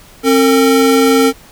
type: tone pair together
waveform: square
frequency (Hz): 267.6 / 453.5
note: C4 / A#4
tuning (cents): +39 / -48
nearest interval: major sixth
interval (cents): 913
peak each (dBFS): -11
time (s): 0.23-1.33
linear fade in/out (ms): 50
effects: pink hiss -41 dBFS RMS until 1.51 s